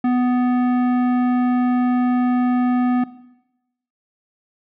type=tone with tanh clipping; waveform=sine; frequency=248.3 Hz; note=B3; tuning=9 cents sharp; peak=-17 dBFS; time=0.04-3.04 s; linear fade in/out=5 ms; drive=14 dB; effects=noise-tail reverb RT60 0.9 s tail -17 dB re dry